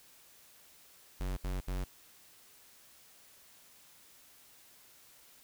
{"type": "tone bursts", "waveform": "square", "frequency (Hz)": 46.25, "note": "F#1", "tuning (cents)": 0, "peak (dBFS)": -34, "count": 3, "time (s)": [1.2, 1.844], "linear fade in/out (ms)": 10, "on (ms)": 170, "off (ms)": 67, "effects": ["white hiss -60 dBFS RMS until 5.43 s"]}